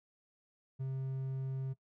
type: tone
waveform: triangle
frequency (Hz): 133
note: C3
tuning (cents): +29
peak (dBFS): -33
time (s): 0.79-1.74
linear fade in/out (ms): 20
effects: noise-tail reverb RT60 0.1 s tail -18 dB re dry